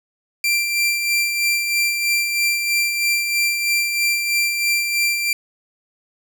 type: tone with tremolo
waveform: sawtooth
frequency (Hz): 2361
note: D7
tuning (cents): +9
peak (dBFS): -12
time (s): 0.44-5.33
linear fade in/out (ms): 2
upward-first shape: sine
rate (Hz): 3.1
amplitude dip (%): 45
effects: none